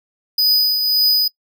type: tone with tremolo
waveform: square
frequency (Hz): 4978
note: D#8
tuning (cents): 0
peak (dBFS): -11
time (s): 0.38-1.28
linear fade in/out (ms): 5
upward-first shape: triangle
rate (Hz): 1.8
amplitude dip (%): 50
effects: noise-tail reverb RT60 0.1 s tail -24 dB re dry